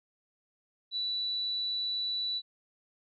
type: tone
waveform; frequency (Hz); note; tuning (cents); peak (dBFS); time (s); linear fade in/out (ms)
sine; 3954; B7; +1; -30; 0.91-2.42; 50
effects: none